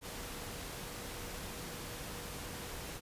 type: tone in noise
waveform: sine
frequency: 482.5 Hz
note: B4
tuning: 40 cents flat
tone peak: -54 dBFS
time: 0.01-3.01 s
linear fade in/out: 50 ms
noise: pink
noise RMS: -44 dBFS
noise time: 0.01-3.01 s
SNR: -13 dB
effects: resampled to 32000 Hz